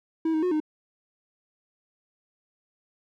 triangle tone with pitch steps, 322.9 / 314 / 362.5 / 307.5 Hz, E4 / D#4 / F#4 / D#4, -36 / +16 / -35 / -20 cents, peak -20 dBFS, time 0.25-0.602 s, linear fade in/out 5 ms, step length 88 ms, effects none

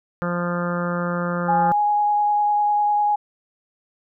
harmonic tone, 174.61 Hz, F3, in tune, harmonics 1 / 2 / 3 / 4 / 5 / 6 / 7 / 8 / 9 / 10, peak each -24 / -34 / -27 / -39 / -36 / -36 / -30 / -32 / -37 / -42 dBFS, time 0.22-1.72 s, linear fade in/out 0 ms
sine tone with vibrato, 830.6 Hz, G#5, in tune, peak -16 dBFS, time 1.48-3.16 s, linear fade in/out 10 ms, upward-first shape triangle, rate 10 Hz, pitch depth 12 cents each way
effects none

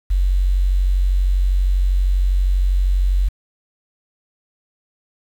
sine tone, 46.27 Hz, F#1, 1 cent sharp, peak -13 dBFS, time 0.1-3.29 s, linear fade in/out 10 ms, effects 7-bit

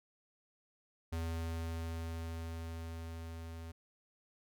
square tone with level ramp, 82.41 Hz, E2, in tune, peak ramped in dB -36 to -45 dBFS, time 1.12-3.72 s, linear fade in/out 10 ms, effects none

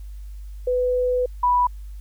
sine tone pair in turn, 499 / 984.3 Hz, B4 / B5, +18 / -6 cents, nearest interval octave, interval 1176 cents, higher second, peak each -18 / -15 dBFS, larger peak second, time 0.67-1.26 / 1.43-1.67 s, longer first, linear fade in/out 5 ms, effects added 50 Hz sine -33 dBFS peak until 2 s + white hiss -60 dBFS RMS until 2 s

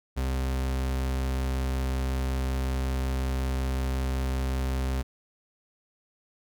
40% pulse tone, 65.41 Hz, C2, in tune, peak -25 dBFS, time 0.16-5.03 s, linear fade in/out 20 ms, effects none

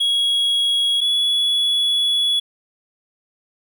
triangle tone pair in turn, 3322 / 3388 Hz, G#7 / G#7, 0 / +34 cents, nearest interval unison, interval 34 cents, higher second, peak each -14 dBFS, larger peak neither, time 0-1.01 / 1.01-2.4 s, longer second, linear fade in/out 10 ms, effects none

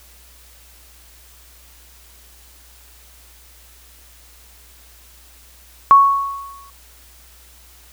sine tone with exponential decay, 1108.7 Hz, C#6, in tune, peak -3 dBFS, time 5.91-6.7 s, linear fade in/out 0 ms, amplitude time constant 170 ms, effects added 60 Hz sine -48 dBFS peak until 7.92 s + white hiss -48 dBFS RMS until 7.92 s

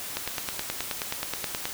click train, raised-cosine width 0.2 ms, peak -11 dBFS, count 15, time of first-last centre 0.17-1.655 s, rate 9.43 Hz, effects white hiss -36 dBFS RMS until 1.73 s

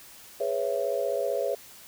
sine chord, C# minor seventh, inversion second, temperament just, 415.8 / 498.9 / 554.4 / 665.2 Hz, G#4 / B4 / C#5 / E5, +2 / +17 / 0 / +16 cents, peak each -32 / -31 / -29 / -32 dBFS, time 0.4-1.55 s, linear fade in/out 5 ms, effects white hiss -49 dBFS RMS until 1.87 s

